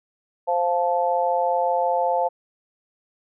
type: chord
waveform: sine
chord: F major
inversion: second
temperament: just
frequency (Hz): 523.8 / 698.5 / 873.1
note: C5 / F5 / A5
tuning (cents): +2 / 0 / -14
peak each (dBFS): -23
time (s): 0.47-2.29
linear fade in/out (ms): 20
effects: none